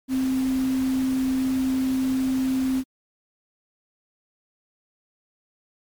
sine tone in noise, 261.6 Hz, C4, in tune, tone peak -20 dBFS, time 0.08-2.84 s, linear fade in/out 50 ms, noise pink, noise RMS -38 dBFS, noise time 0.08-2.84 s, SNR +15 dB, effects MP3 96 kbps

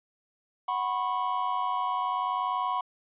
triangle chord, F# suspended fourth, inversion none, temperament equal with one note detuned, 740 / 987.8 / 1088.4 Hz, F#5 / B5 / C#6, 0 / 0 / -32 cents, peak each -31 / -28 / -29 dBFS, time 0.68-2.81 s, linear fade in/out 5 ms, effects resampled to 8000 Hz

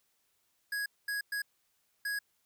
square tone bursts at uneven times, 1661.2 Hz, G#6, in tune, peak -33 dBFS, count 4, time 0.72-0.86 / 1.08-1.21 / 1.32-1.42 / 2.05-2.19 s, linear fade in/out 5 ms, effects white hiss -75 dBFS RMS until 2.45 s

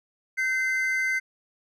triangle tone pair together, 1546.7 / 2066 Hz, G6 / C7, -24 / -22 cents, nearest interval perfect fourth, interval 502 cents, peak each -26 / -23 dBFS, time 0.37-1.2 s, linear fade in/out 20 ms, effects none

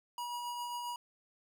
square tone with tremolo, 964 Hz, B5, 42 cents flat, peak -37 dBFS, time 0.18-0.96 s, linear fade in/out 2 ms, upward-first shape triangle, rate 7.4 Hz, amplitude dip 30%, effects 13-bit

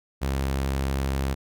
sawtooth tone, 67.6 Hz, C#2, 43 cents flat, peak -20 dBFS, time 0.21-1.35 s, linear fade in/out 20 ms, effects none

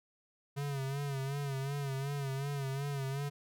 square tone with vibrato, 138.59 Hz, C#3, in tune, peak -35 dBFS, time 0.56-3.3 s, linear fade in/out 20 ms, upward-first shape sine, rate 2.7 Hz, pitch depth 62 cents each way, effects none

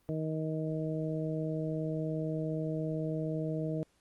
harmonic tone, 157.3 Hz, D#3, 19 cents sharp, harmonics 1 / 2 / 3 / 4, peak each -34 / -37 / -39 / -40 dBFS, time 0.09-3.83 s, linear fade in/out 0 ms, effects pink hiss -71 dBFS RMS until 4 s + Opus 32 kbps

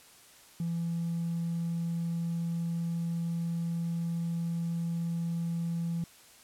sine tone with hard clipping, 168.4 Hz, E3, 37 cents sharp, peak -30 dBFS, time 0.6-6.04 s, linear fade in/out 2 ms, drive 1 dB, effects white hiss -56 dBFS RMS until 6.43 s + low-pass 12000 Hz 12 dB/octave

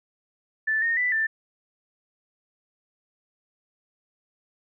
sine tone with pitch steps, 1757 / 1843 / 1983 / 1775 Hz, A6 / A#6 / B6 / A6, -3 / -20 / +7 / +15 cents, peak -21 dBFS, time 0.67-1.27 s, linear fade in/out 10 ms, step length 150 ms, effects none

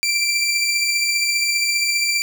20% pulse beating tone pair, 2349 / 2364 Hz, D7 / D7, 0 / +11 cents, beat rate 15 Hz, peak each -13 / -21 dBFS, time 0.03-2.22 s, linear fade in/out 0 ms, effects none

